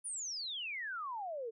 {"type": "exponential sweep", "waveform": "sine", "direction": "down", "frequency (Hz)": [9956, 432.3], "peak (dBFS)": -38, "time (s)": [0.04, 1.51], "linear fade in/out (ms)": 20, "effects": []}